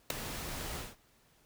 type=noise with ADSR envelope; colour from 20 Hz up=pink; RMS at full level=-25 dBFS; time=0.1-0.96 s; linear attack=4 ms; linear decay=4 ms; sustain=-15 dB; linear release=190 ms; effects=pink hiss -67 dBFS RMS until 1.45 s